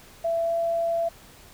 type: tone with pitch glide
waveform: sine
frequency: 668 to 671.9 Hz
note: E5 to E5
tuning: +23 to +33 cents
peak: -22 dBFS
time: 0.24-1.09 s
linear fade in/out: 10 ms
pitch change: +10 cents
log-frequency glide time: 0.44-0.53 s
effects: pink hiss -50 dBFS RMS until 1.53 s